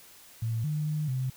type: tone with pitch steps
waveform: sine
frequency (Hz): 113.6 / 151.5 / 152.5 / 129.6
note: A#2 / D#3 / D#3 / C3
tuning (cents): -44 / -46 / -34 / -16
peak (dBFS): -27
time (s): 0.42-1.3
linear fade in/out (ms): 5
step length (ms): 220
effects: white hiss -53 dBFS RMS until 1.36 s